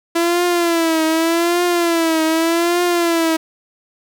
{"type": "tone with vibrato", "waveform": "sawtooth", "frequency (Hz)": 334.9, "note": "E4", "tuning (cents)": 27, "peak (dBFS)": -10, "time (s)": [0.15, 3.37], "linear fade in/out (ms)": 10, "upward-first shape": "triangle", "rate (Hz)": 0.84, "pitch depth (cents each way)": 99, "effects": []}